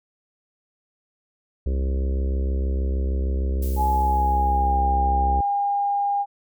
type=harmonic tone; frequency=66.5 Hz; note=C2; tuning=29 cents sharp; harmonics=1 / 3 / 4 / 5 / 6 / 7 / 8 / 9; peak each=-20 / -35 / -39 / -38 / -36 / -42 / -41 / -49 dBFS; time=1.66-5.41 s; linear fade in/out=5 ms
type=noise with exponential decay; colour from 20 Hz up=violet; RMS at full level=-36 dBFS; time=3.62-5.19 s; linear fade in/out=5 ms; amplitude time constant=340 ms
type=tone with pitch glide; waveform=sine; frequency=847 to 807.4 Hz; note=G#5 to G#5; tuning=+34 to -49 cents; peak=-19 dBFS; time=3.76-6.26 s; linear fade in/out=50 ms; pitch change=-83 cents; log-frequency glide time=3.98-4.78 s
effects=MP3 96 kbps